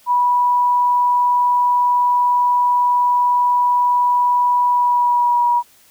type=tone with pitch glide; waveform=sine; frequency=979 to 962.7 Hz; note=B5 to B5; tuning=-15 to -45 cents; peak=-12 dBFS; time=0.06-5.63 s; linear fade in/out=50 ms; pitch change=-30 cents; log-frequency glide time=4.68-5.48 s; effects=white hiss -51 dBFS RMS until 5.9 s